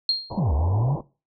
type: tone with exponential decay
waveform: sine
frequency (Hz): 4223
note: C8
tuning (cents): +15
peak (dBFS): -15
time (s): 0.09-0.39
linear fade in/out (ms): 2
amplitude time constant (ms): 65
type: low-pass noise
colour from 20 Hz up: white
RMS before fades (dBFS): -33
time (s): 0.3-1.01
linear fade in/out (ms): 5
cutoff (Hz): 1000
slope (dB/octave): 96
type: exponential two-way sweep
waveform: sine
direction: down then up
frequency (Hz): 222.4 to 67.7 to 151.1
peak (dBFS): -19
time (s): 0.37-0.96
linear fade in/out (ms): 10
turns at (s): 0.53
effects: noise-tail reverb RT60 0.3 s tail -18 dB re dry